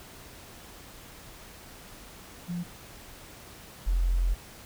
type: tone pair in turn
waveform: sine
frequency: 174.61 / 43.65 Hz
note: F3 / F1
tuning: 0 / 0 cents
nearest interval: 2 octaves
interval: 2400 cents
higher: first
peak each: -30 / -22 dBFS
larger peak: second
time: 2.48-2.64 / 3.86-4.35 s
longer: second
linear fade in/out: 20 ms
effects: pink hiss -48 dBFS RMS until 4.65 s